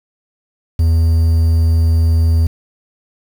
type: tone with quantisation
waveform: triangle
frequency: 82 Hz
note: E2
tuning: 9 cents flat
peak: -7 dBFS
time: 0.79-2.47 s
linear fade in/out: 5 ms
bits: 6
effects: none